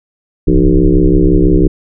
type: tone with frequency modulation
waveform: sine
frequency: 170.1 Hz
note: F3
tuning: 45 cents flat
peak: -5 dBFS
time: 0.47-1.68 s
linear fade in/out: 10 ms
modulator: 66 Hz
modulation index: 3.5
effects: none